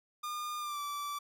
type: tone with pitch glide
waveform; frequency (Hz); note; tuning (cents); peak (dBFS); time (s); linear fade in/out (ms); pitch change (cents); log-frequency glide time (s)
45% pulse; 1211 to 1161.7; D#6 to D6; -47 to -19; -36; 0.23-1.19; 10; -72; 0.59-0.8
effects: none